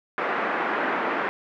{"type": "band-pass noise", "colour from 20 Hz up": "white", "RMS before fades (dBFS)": -26, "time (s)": [0.18, 1.29], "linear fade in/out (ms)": 0, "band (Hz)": [230, 1800], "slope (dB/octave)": 24, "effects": []}